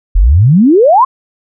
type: exponential sweep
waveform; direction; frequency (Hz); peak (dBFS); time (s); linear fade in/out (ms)
sine; up; 38.89 to 1108.7; -3; 0.15-1.05; 10
effects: none